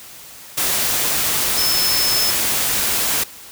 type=tone in noise; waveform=sine; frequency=5240 Hz; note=E8; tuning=11 cents flat; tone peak=-18 dBFS; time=1.57-2.31 s; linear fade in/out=10 ms; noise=white; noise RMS=-19 dBFS; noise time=0.57-3.24 s; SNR=-2 dB; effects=white hiss -39 dBFS RMS until 3.51 s